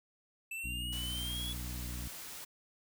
square exponential sweep, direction up, 2637 to 3402 Hz, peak -39 dBFS, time 0.51-1.53 s, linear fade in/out 5 ms
harmonic tone, 60.7 Hz, B1, 29 cents flat, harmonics 1 / 2 / 3 / 4 / 5, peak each -40 / -46 / -50 / -52 / -54 dBFS, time 0.64-2.08 s, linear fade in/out 5 ms
white noise, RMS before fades -46 dBFS, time 0.92-2.45 s, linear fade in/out 10 ms
effects none

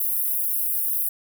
pink high-pass noise, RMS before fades -24 dBFS, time 0-1.09 s, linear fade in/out 5 ms, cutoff 11000 Hz, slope 48 dB/octave, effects none

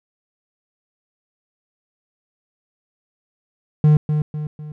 triangle tone with echo, 151.4 Hz, D#3, 47 cents flat, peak -7 dBFS, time 3.84-3.97 s, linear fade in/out 2 ms, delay 250 ms, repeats 3, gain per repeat -7 dB, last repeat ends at 4.72 s, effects none

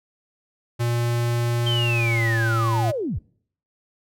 square tone with pitch glide, 118.8 to 113.96 Hz, A#2 to A#2, +33 to -39 cents, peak -21 dBFS, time 0.79-2.92 s, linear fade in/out 20 ms, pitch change -72 cents, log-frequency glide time 1.86-2.3 s
sine linear sweep, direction down, 3179 to 45.4 Hz, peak -23 dBFS, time 1.66-3.19 s, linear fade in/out 10 ms
effects noise-tail reverb RT60 0.6 s tail -26 dB re dry

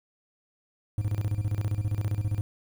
triangle tone with tremolo, 103.83 Hz, G#2, in tune, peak -21 dBFS, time 0.98-2.41 s, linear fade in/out 0 ms, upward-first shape square, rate 15 Hz, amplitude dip 75%, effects 9-bit

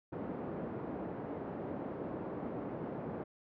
white band-pass noise, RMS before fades -41 dBFS, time 0.12-3.24 s, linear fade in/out 10 ms, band 140 to 450 Hz, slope 12 dB/octave, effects low-pass 2000 Hz 12 dB/octave

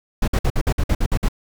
brown noise bursts, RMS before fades -17 dBFS, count 10, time 0.22-1.286 s, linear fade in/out 5 ms, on 58 ms, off 54 ms, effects none

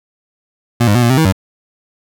25% pulse tone with pitch steps, 119 / 102.6 / 122.2 / 118.2 / 130.7 / 159.8 / 94.7 Hz, A#2 / G#2 / B2 / A#2 / C3 / D#3 / F#2, +36 / -21 / -18 / +24 / -1 / +47 / +41 cents, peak -5 dBFS, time 0.8-1.325 s, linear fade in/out 10 ms, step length 75 ms, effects none

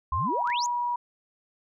sine exponential sweep, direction up, 60.2 to 7090 Hz, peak -29 dBFS, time 0.12-0.66 s, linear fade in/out 0 ms
sine tone with pitch glide, 1053 to 965.6 Hz, C6 to B5, +11 to -39 cents, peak -25 dBFS, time 0.12-0.96 s, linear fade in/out 5 ms, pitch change -150 cents, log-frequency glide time 0.25-0.3 s
clicks, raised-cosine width 0.2 ms, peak -28 dBFS, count 2, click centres 0.474 / 0.501 s
effects none

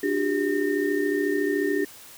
sine tone cluster, 295.8 / 364.5 / 398.4 / 1827 Hz, D4 / F#4 / G4 / A#6, +13 / -26 / +28 / -35 cents, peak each -26 / -29 / -25 / -31 dBFS, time 0.03-1.85 s, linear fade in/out 5 ms, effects white hiss -46 dBFS RMS until 2.17 s

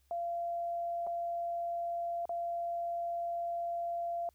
sine tone with dropouts, 687 Hz, F5, 29 cents flat, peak -33 dBFS, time 0.11-4.29 s, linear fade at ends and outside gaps 1 ms, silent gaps 1.067-1.071 / 2.255-2.293 s, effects added 68 Hz sine -68 dBFS peak until 4.34 s + white hiss -75 dBFS RMS until 4.34 s

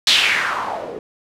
blue noise with low-pass filter sweep, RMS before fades -19 dBFS, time 0.07-0.99 s, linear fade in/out 2 ms, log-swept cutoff 4000 to 410 Hz, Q 3.2, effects none

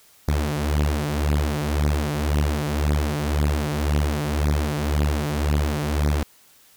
sawtooth beating tone pair, 72.9 / 74.8 Hz, D2 / D2, -12 / +32 cents, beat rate 1.9 Hz, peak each -19 dBFS, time 0.28-6.23 s, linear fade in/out 0 ms, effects white hiss -54 dBFS RMS until 6.76 s

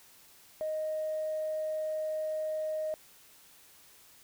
sine tone, 622.3 Hz, D#5, in tune, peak -30 dBFS, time 0.61-2.94 s, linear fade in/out 0 ms, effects tanh soft clip ceiling -26 dBFS + white hiss -58 dBFS RMS until 4.23 s

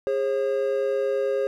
triangle tone pair together, 410.1 / 539.2 Hz, G#4 / C#5, -22 / -48 cents, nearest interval perfect fourth, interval 474 cents, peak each -23 / -22 dBFS, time 0.07-1.47 s, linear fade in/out 0 ms, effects none

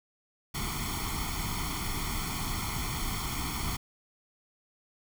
pink noise with comb filter, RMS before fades -33 dBFS, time 0.54-3.77 s, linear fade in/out 10 ms, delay 0.91 ms, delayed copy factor +1, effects none

